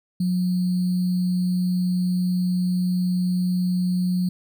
sine tone with sample-and-hold, 180.8 Hz, F#3, 40 cents flat, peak -19 dBFS, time 0.2-4.29 s, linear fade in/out 5 ms, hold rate 4410 Hz, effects none

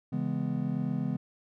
triangle chord, C# minor seventh, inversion none, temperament just, 138.59 / 166.31 / 207.9 / 249.5 Hz, C#3 / E3 / G#3 / B3, 0 / +16 / +2 / +18 cents, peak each -32 dBFS, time 0.12-1.17 s, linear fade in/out 10 ms, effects none

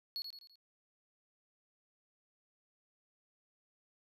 triangle tone with echo, 4358 Hz, C#8, 30 cents flat, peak -36 dBFS, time 0.16-0.22 s, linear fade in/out 0 ms, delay 84 ms, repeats 4, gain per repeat -6 dB, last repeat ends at 0.556 s, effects none

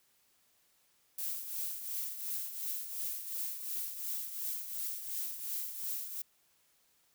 violet noise with tremolo, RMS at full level -36 dBFS, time 1.18-6.22 s, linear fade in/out 5 ms, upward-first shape triangle, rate 2.8 Hz, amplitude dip 65%, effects white hiss -71 dBFS RMS until 7.14 s

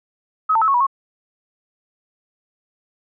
sine tone with pitch steps, 1276 / 896 / 1298 / 1102 / 970 / 1091 Hz, D#6 / A5 / E6 / C#6 / B5 / C#6, +43 / +31 / -27 / -11 / -31 / -28 cents, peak -13 dBFS, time 0.49-0.868 s, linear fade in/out 10 ms, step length 63 ms, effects none

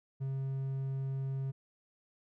triangle tone, 134.7 Hz, C#3, 49 cents flat, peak -31 dBFS, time 0.2-1.52 s, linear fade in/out 20 ms, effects none

